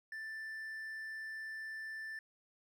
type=tone; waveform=triangle; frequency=1768 Hz; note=A6; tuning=8 cents sharp; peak=-40 dBFS; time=0.12-2.19 s; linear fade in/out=2 ms; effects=none